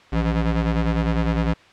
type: ring-modulated tone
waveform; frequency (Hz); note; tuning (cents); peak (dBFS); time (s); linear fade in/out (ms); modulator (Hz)
30% pulse; 112.7; A2; +42; -13; 0.12-1.54; 10; 51.4
effects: white hiss -49 dBFS RMS until 1.72 s + low-pass 3000 Hz 12 dB/octave